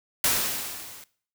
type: noise with level ramp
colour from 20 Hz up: white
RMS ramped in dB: -21 to -46 dBFS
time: 0.24-1.04 s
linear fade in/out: 2 ms
effects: noise-tail reverb RT60 0.5 s tail -20 dB re dry